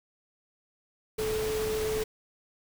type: tone in noise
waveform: sine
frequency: 434 Hz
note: A4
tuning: 24 cents flat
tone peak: -28 dBFS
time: 1.18-2.04 s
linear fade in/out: 10 ms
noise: pink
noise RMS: -36 dBFS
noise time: 1.18-2.04 s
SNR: +5 dB
effects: none